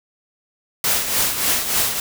white noise with tremolo, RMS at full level -17 dBFS, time 0.84-2 s, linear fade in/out 2 ms, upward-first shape triangle, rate 3.4 Hz, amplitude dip 65%, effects none

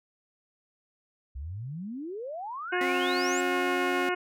sine exponential sweep, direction up, 61.74 to 7770 Hz, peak -34 dBFS, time 1.35-3.41 s, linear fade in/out 10 ms
harmonic tone, 360 Hz, F#4, 47 cents flat, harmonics 1 / 2 / 3 / 4 / 5 / 6 / 7 / 8, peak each -29 / -33 / -35 / -33 / -38 / -36 / -40 / -41 dBFS, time 2.72-4.15 s, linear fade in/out 10 ms
sawtooth tone with pitch glide, 266.4 to 271.8 Hz, C4 to C#4, +31 to -34 cents, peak -28 dBFS, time 2.81-4.09 s, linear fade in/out 2 ms, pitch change +35 cents, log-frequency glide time 3.14-3.57 s
effects none

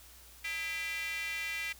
square tone with high-pass filter, 181.9 Hz, F#3, 29 cents flat, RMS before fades -37 dBFS, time 0.44-1.73 s, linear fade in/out 10 ms, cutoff 2200 Hz, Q 7.3, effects added 60 Hz sine -58 dBFS peak until 1.79 s + white hiss -56 dBFS RMS until 1.79 s

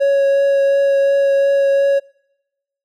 triangle tone with vibrato, 554.4 Hz, C#5, in tune, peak -9 dBFS, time 0-2 s, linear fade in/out 20 ms, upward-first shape triangle, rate 2.8 Hz, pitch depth 10 cents each way, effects noise-tail reverb RT60 0.9 s tail -26 dB re dry

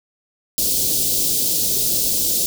white band-stop noise, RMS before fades -19 dBFS, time 0.58-2.46 s, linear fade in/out 0 ms, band 520 to 3900 Hz, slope 24 dB/octave, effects none

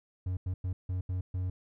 triangle tone bursts at uneven times, 91.8 Hz, F#2, 13 cents flat, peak -28 dBFS, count 6, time 0.26-0.37 / 0.46-0.54 / 0.64-0.73 / 0.89-1.01 / 1.09-1.21 / 1.34-1.5 s, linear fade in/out 5 ms, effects none

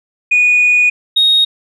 sine tone pair in turn, 2464 / 3740 Hz, D#7 / A#7, -17 / +5 cents, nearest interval perfect fifth, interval 722 cents, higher second, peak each -6 dBFS, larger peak neither, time 0.31-0.9 / 1.16-1.45 s, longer first, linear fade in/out 10 ms, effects tanh soft clip ceiling -4 dBFS

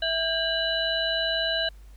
sine tone cluster, 656 / 1606 / 2952 / 3971 Hz, E5 / G6 / F#7 / B7, -9 / +41 / -5 / +9 cents, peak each -29 dBFS, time 0.02-1.69 s, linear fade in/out 5 ms, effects added 50 Hz sine -44 dBFS peak until 1.96 s + pink hiss -61 dBFS RMS until 1.96 s

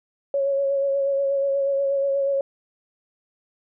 sine tone with vibrato, 553 Hz, C#5, 4 cents flat, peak -19 dBFS, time 0.34-2.41 s, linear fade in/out 2 ms, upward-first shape sine, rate 8.3 Hz, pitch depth 23 cents each way, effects none

